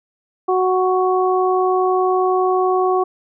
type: harmonic tone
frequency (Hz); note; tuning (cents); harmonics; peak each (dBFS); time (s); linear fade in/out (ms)
370.4; F#4; +2; 1 / 2 / 3; -16 / -19 / -21; 0.48-3.04; 10
effects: none